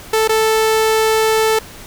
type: tone with dropouts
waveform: sawtooth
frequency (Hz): 440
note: A4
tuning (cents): 0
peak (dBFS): -8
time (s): 0.13-1.59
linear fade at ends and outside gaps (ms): 5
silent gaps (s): 0.277-0.292
effects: pink hiss -36 dBFS RMS until 1.86 s